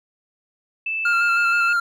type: tone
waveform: sine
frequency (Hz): 2637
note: E7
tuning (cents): 0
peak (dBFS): -22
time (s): 0.86-1.73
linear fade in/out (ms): 5
type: tone with vibrato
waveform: triangle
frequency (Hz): 1396.9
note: F6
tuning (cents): 0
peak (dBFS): -15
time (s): 1.05-1.8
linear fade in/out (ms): 5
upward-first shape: square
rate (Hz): 6.3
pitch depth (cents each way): 19
effects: none